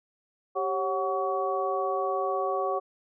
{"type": "tone cluster", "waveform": "sine", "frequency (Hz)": [390.7, 549, 743, 1129], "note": ["G4", "C#5", "F#5", "C#6"], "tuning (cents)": [-6, -17, 7, 31], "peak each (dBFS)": -31, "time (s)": [0.55, 2.8], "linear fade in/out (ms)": 20, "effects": []}